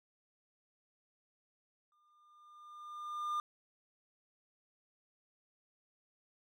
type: tone with exponential growth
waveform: triangle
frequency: 1204 Hz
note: D6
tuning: 43 cents sharp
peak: -30 dBFS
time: 1.92-3.4 s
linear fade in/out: 1 ms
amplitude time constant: 320 ms
effects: none